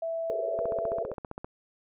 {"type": "tone with pitch glide", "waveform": "sine", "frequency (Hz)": [659.3, 668.9], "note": ["E5", "E5"], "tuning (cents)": [0, 25], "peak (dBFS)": -29, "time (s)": [0.02, 1.03], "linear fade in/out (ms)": 5, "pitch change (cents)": 25, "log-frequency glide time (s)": [0.4, 0.9]}
{"type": "band-pass noise", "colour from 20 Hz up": "pink", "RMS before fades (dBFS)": -35, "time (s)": [0.3, 1.14], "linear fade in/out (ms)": 0, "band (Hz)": [400, 590], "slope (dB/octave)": 96}
{"type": "click train", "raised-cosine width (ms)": 1, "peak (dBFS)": -23, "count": 14, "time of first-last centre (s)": [0.59, 1.445], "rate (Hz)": 15.2}
{"effects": []}